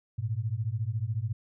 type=beating tone pair; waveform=sine; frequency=103.83 / 117.83 Hz; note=G#2 / A#2; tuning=0 / +19 cents; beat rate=14 Hz; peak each=-31 dBFS; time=0.18-1.33 s; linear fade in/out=10 ms; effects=none